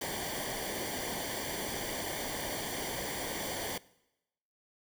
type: noise with comb filter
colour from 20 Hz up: pink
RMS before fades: -37 dBFS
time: 0.01-3.78 s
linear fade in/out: 5 ms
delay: 0.76 ms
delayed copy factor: -0.75
effects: noise-tail reverb RT60 0.9 s tail -21 dB re dry